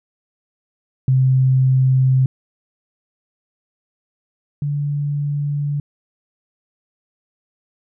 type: tone pair in turn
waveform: sine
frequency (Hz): 130.81 / 144.73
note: C3 / D3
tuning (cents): 0 / -25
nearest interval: major second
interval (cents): 175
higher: second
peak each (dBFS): -11 / -18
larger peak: first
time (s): 1.08-2.26 / 4.62-5.8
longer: neither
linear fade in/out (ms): 2
effects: none